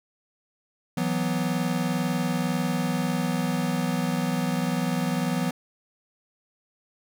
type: chord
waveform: square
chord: E suspended second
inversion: none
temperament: equal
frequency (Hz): 164.81 / 185 / 246.9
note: E3 / F#3 / B3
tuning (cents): 0 / 0 / 0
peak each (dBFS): -29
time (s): 0.97-5.51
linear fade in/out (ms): 5
effects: none